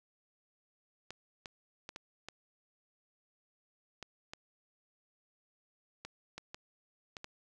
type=clicks; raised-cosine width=0.2 ms; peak=-26 dBFS; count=12; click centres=1.106 / 1.458 / 1.891 / 1.961 / 2.286 / 4.027 / 4.335 / 6.05 / 6.38 / 6.545 / 7.168 / 7.244 s; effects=none